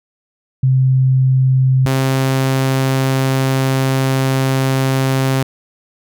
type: tone pair in turn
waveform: sine / sawtooth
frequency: 130.81 / 133.1 Hz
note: C3 / C3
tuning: 0 / +30 cents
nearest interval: unison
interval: 30 cents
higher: second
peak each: -9 dBFS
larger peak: neither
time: 0.63-1.86 / 1.86-5.43 s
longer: second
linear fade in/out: 5 ms
effects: none